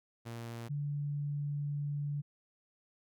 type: tone pair in turn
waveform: sawtooth / sine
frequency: 116.54 / 144.86 Hz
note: A#2 / D3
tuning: 0 / -23 cents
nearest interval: major third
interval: 377 cents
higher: second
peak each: -37 / -33 dBFS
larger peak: second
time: 0.25-0.69 / 0.69-2.22 s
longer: second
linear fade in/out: 20 ms
effects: none